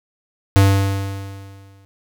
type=tone with exponential decay; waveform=square; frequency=98 Hz; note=G2; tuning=in tune; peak=-8 dBFS; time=0.56-1.85 s; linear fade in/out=0 ms; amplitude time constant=280 ms; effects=none